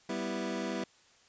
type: chord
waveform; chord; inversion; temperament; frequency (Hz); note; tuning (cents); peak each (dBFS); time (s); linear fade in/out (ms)
25% pulse; E minor; first; equal; 196 / 246.9 / 329.6; G3 / B3 / E4; 0 / 0 / 0; -34; 0.09-0.84; 5
effects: white hiss -63 dBFS RMS until 1.28 s + resampled to 16000 Hz